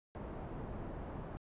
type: low-pass noise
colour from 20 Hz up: pink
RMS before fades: -44 dBFS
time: 0.15-1.37 s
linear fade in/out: 0 ms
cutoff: 860 Hz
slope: 12 dB/octave
effects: resampled to 8000 Hz